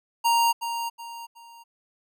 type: tone with echo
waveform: square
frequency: 932.3 Hz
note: A#5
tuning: in tune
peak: -19 dBFS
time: 0.24-0.53 s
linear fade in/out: 20 ms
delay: 370 ms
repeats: 3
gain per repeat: -9 dB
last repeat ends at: 1.64 s
effects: none